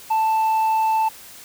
sine tone with tanh clipping, 882 Hz, A5, 4 cents sharp, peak -17 dBFS, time 0.1-1.09 s, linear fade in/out 10 ms, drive 3 dB, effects white hiss -42 dBFS RMS until 1.44 s

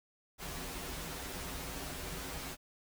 pink noise with comb filter, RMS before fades -42 dBFS, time 0.38-2.57 s, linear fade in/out 50 ms, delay 9.2 ms, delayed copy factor -1, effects none

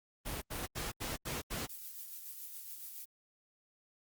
pink noise bursts, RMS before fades -39 dBFS, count 6, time 0.25-1.67 s, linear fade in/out 20 ms, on 170 ms, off 80 ms
violet noise with tremolo, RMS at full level -45 dBFS, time 1.69-3.05 s, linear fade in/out 5 ms, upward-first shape sine, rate 7.1 Hz, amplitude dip 35%
effects Opus 32 kbps

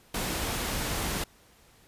pink noise, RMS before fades -31 dBFS, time 0.14-1.24 s, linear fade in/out 5 ms, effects pink hiss -59 dBFS RMS until 1.87 s + resampled to 32000 Hz

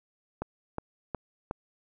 click train, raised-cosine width 1 ms, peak -18 dBFS, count 4, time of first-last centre 0.42-1.511 s, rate 2.75 Hz, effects none

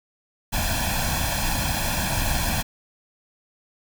pink noise with comb filter, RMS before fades -24 dBFS, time 0.52-2.63 s, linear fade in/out 20 ms, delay 1.2 ms, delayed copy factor +0.85, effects none

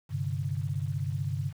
sine chord, G suspended fourth, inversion none, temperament equal, 98 / 130.81 / 146.83 Hz, G2 / C3 / D3, 0 / 0 / 0 cents, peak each -33 dBFS, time 0.09-1.53 s, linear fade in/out 50 ms, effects 9-bit

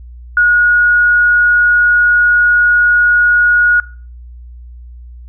sine tone, 1448 Hz, F#6, 38 cents flat, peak -6 dBFS, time 0.37-3.8 s, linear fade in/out 2 ms, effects noise-tail reverb RT60 0.4 s tail -21 dB re dry + added 60 Hz sine -30 dBFS peak until 5.28 s

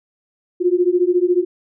sine beating tone pair, 350 / 364 Hz, F4 / F#4, +4 / -28 cents, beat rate 14 Hz, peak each -16 dBFS, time 0.6-1.45 s, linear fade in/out 20 ms, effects none

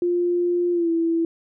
sine tone with pitch glide, 350.8 to 331.7 Hz, F4 to E4, +8 to +11 cents, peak -18 dBFS, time 0.02-1.25 s, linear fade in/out 2 ms, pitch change -97 cents, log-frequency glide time 0.72-0.9 s, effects none

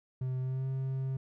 triangle tone with pitch glide, 128.9 to 132.83 Hz, C3 to C3, -26 to +26 cents, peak -29 dBFS, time 0.21-1.17 s, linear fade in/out 5 ms, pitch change +52 cents, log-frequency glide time 0.41-0.67 s, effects none

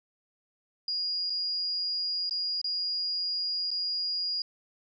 sine tone with dropouts, 4861 Hz, D#8, 41 cents flat, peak -28 dBFS, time 0.88-4.42 s, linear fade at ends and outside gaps 2 ms, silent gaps 1.298-1.302 / 2.295-2.309 / 2.615-2.643 / 3.706-3.713 s, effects none

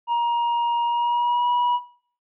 triangle tone with pitch glide, 945 to 971 Hz, A#5 to B5, +23 to -30 cents, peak -16 dBFS, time 0.07-1.8 s, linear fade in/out 50 ms, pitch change +47 cents, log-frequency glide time 0.85-1.49 s, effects noise-tail reverb RT60 0.5 s tail -17 dB re dry + resampled to 8000 Hz

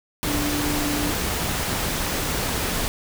sine tone in noise, 293.7 Hz, D4, in tune, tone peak -25 dBFS, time 0.27-1.11 s, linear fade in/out 0 ms, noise pink, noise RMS -25 dBFS, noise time 0.23-2.88 s, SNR -3 dB, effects none

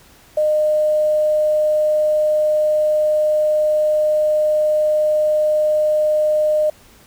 sine tone with quantisation, 610 Hz, D#5, 34 cents flat, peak -13 dBFS, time 0.37-6.7 s, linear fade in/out 5 ms, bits 7, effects pink hiss -48 dBFS RMS until 7.06 s

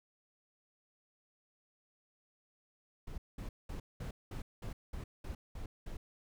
brown noise bursts, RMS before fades -42 dBFS, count 10, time 3.07-5.97 s, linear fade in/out 5 ms, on 110 ms, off 200 ms, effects none

